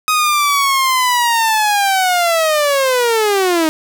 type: linear sweep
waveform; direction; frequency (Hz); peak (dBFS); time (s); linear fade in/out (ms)
sawtooth; down; 1259 to 308.6; -8; 0.08-3.69; 0
effects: none